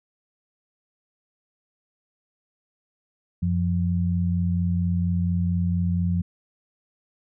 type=tone pair together; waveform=sine; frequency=90.69 / 175 Hz; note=F#2 / F3; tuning=-34 / +4 cents; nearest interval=major seventh; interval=1138 cents; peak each=-23 dBFS; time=3.42-6.22 s; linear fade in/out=10 ms; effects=none